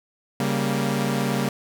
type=chord; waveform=sawtooth; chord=G diminished; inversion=second; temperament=equal; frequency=138.59 / 196 / 233.1 Hz; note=Db3 / G3 / Bb3; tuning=0 / 0 / 0 cents; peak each=-22 dBFS; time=0.4-1.49 s; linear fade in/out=2 ms; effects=none